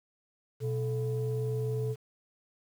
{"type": "tone pair together", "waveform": "sine", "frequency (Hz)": [123.47, 435.8], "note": ["B2", "A4"], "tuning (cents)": [0, -17], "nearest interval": "octave + minor seventh", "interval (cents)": 2183, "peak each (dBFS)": [-29, -32], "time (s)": [0.6, 1.96], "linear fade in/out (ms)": 50, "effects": ["tanh soft clip ceiling -24 dBFS", "9-bit"]}